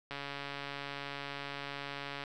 click train, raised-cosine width 0.3 ms, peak -24 dBFS, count 301, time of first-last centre 0.11-2.238 s, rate 141 Hz, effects none

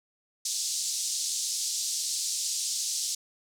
white band-pass noise, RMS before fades -31 dBFS, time 0.45-3.15 s, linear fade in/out 5 ms, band 4400 to 8000 Hz, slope 24 dB/octave, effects none

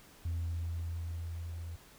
sine tone with level ramp, 84 Hz, E2, 33 cents sharp, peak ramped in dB -30 to -39 dBFS, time 0.25-1.76 s, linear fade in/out 5 ms, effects tanh soft clip ceiling -30 dBFS + pink hiss -58 dBFS RMS until 1.98 s

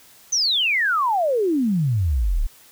sine exponential sweep, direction down, 6272 to 31 Hz, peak -17 dBFS, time 0.32-2.47 s, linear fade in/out 10 ms, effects white hiss -50 dBFS RMS until 2.71 s

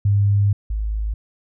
sine tone pair in turn, 101.2 / 52.98 Hz, G#2 / G#1, -44 / +35 cents, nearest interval major seventh, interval 1121 cents, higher first, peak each -13 / -20 dBFS, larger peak first, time 0.05-0.53 / 0.7-1.14 s, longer first, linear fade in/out 5 ms, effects none

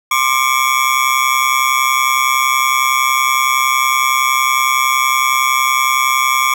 25% pulse ring-modulated tone, 1124 Hz, C#6, 24 cents sharp, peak -5 dBFS, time 0.11-6.54 s, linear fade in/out 5 ms, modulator 65.4 Hz, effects none

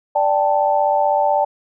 sine chord, D suspended fourth, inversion none, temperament equal, 587.3 / 784 / 880 Hz, D5 / G5 / A5, 0 / 0 / 0 cents, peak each -18 dBFS, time 0.15-1.45 s, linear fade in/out 10 ms, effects none

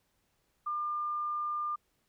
sine tone, 1200 Hz, D6, 37 cents sharp, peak -31 dBFS, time 0.66-1.76 s, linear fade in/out 10 ms, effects pink hiss -75 dBFS RMS until 2.08 s

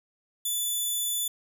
5% pulse tone, 3485 Hz, A7, 17 cents flat, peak -19 dBFS, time 0.45-1.28 s, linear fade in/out 5 ms, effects 9-bit

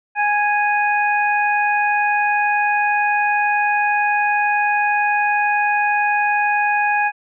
harmonic tone, 829 Hz, G#5, 3 cents flat, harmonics 1 / 2 / 3, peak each -17 / -20 / -22 dBFS, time 0.15-7.12 s, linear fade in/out 50 ms, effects none

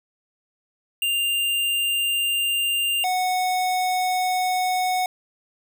square tone pair in turn, 2794 / 736.8 Hz, F7 / F#5, 0 / -7 cents, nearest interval octave + major seventh, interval 2307 cents, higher first, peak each -21 / -21 dBFS, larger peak neither, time 1.02-3.04 / 3.04-5.06 s, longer neither, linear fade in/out 2 ms, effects none

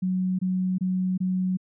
sine tone bursts, 185 Hz, F#3, in tune, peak -22 dBFS, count 4, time 0.02-1.572 s, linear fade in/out 10 ms, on 370 ms, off 24 ms, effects none

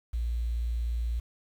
sine tone, 58.3 Hz, A#1, 1 cent sharp, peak -27 dBFS, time 0.13-1.2 s, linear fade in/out 10 ms, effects 9-bit

